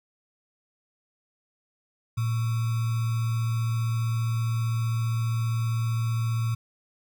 sine tone with sample-and-hold, 114.4 Hz, A#2, 32 cents flat, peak -23 dBFS, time 2.17-6.55 s, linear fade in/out 10 ms, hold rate 1225 Hz, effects none

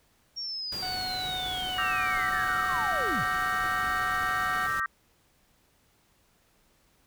sine linear sweep, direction down, 5588 to 69 Hz, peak -32 dBFS, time 0.36-3.25 s, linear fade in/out 20 ms
pink noise, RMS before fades -41 dBFS, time 0.72-4.8 s, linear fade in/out 2 ms
harmonic tone, 740 Hz, F#5, in tune, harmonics 1 / 2 / 3 / 4 / 5 / 6, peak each -35 / -41 / -45 / -47 / -49 / -51 dBFS, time 0.82-4.67 s, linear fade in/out 10 ms
sine chord, E half-diminished seventh, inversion third, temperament equal, 1174.7 / 1318.5 / 1568 / 1864.7 Hz, D6 / E6 / G6 / Bb6, 0 / 0 / 0 / 0 cents, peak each -32 dBFS, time 1.78-4.86 s, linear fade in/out 2 ms
effects pink hiss -66 dBFS RMS until 7.06 s

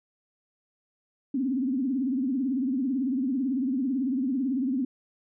sine tone with vibrato, 261.6 Hz, C4, in tune, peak -24 dBFS, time 1.34-4.85 s, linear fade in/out 5 ms, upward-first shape triangle, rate 18 Hz, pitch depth 180 cents each way, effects none

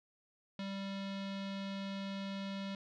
square tone with low-pass filter, 196 Hz, G3, in tune, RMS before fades -41 dBFS, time 0.59-2.75 s, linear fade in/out 2 ms, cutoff 3800 Hz, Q 2.6, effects none

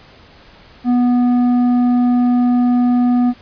sine tone with tanh clipping, 245.2 Hz, B3, 12 cents flat, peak -12 dBFS, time 0.84-3.34 s, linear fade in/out 50 ms, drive 8 dB, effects pink hiss -44 dBFS RMS until 3.41 s + resampled to 11025 Hz

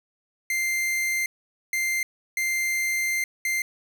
45% pulse tone bursts at uneven times, 2093 Hz, C7, in tune, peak -23 dBFS, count 4, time 0.5-1.26 / 1.73-2.03 / 2.37-3.24 / 3.45-3.62 s, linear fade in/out 2 ms, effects none

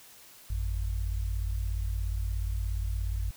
sine tone pair together, 52.92 / 89.9 Hz, G#1 / F#2, +33 / -49 cents, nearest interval major sixth, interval 918 cents, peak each -29 / -34 dBFS, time 0.5-3.31 s, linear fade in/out 5 ms, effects white hiss -53 dBFS RMS until 3.36 s

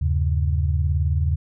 sine tone cluster, 79.1 / 98 / 136.4 Hz, D#2 / G2 / C#3, +29 / 0 / -28 cents, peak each -19 / -27 / -25 dBFS, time 0.01-1.36 s, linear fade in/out 10 ms, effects none

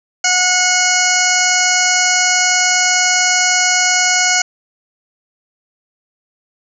harmonic tone with a mistuned harmonic, 729 Hz, F#5, 26 cents flat, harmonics 1 / 2 / 3 / 4 / 6 / 7 / 8 / 9 / 10, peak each -20 / -18 / -18 / -23 / -22 / -21 / -22 / -17 / -23 dBFS, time 0.24-4.42 s, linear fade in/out 5 ms, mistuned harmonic 10, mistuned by -24 cents, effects none

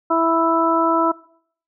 harmonic tone, 329.6 Hz, E4, in tune, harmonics 1 / 2 / 3 / 4, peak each -20 / -20 / -20 / -20 dBFS, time 0.1-1.12 s, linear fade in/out 10 ms, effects noise-tail reverb RT60 0.6 s tail -22 dB re dry

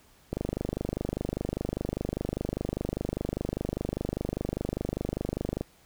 click train, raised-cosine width 2 ms, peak -16 dBFS, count 133, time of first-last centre 0.33-5.61 s, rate 25 Hz, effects pink hiss -60 dBFS RMS until 5.85 s

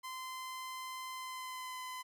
sawtooth tone with pitch glide, 1033 to 1017.6 Hz, C6 to C6, -22 to -48 cents, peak -38 dBFS, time 0.03-2.03 s, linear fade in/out 20 ms, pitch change -26 cents, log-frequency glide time 1.13-1.8 s, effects none

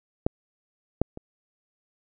clicks, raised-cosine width 2 ms, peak -8 / -7 / -24 dBFS, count 3, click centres 0.265 / 1.016 / 1.174 s, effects none

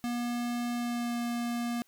square tone with pitch glide, 240 to 237.7 Hz, B3 to A#3, -49 to +34 cents, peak -31 dBFS, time 0.04-1.82 s, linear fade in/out 0 ms, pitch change -17 cents, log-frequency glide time 0.75-1.17 s, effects white hiss -68 dBFS RMS until 1.87 s

